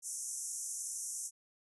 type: band-pass noise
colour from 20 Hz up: pink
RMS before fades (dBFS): -41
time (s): 0.02-1.31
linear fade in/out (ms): 50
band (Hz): 5800 to 11000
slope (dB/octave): 96
effects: none